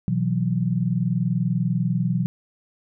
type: chord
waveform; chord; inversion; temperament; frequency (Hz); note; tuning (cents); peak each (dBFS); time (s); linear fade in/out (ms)
sine; B suspended fourth; none; equal with one note detuned; 124.83 / 164.81 / 185; B2 / E3 / F#3; +19 / 0 / 0; -24; 0.08-2.26; 0
effects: none